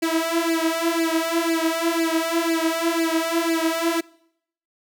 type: tone with flanger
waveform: sawtooth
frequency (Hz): 329.6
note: E4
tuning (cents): 0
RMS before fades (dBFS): -22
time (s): 0.02-4.01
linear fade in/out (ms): 10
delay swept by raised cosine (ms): 0.41 to 4.71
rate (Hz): 2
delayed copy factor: +0.95
effects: noise-tail reverb RT60 0.7 s tail -23 dB re dry